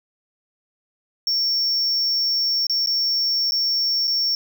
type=tone with dropouts; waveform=triangle; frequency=5470 Hz; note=F8; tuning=37 cents flat; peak=-17 dBFS; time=1.27-4.35 s; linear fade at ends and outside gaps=1 ms; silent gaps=2.668-2.697 / 2.861-2.872 / 3.51-3.52 / 4.072-4.077 s; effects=none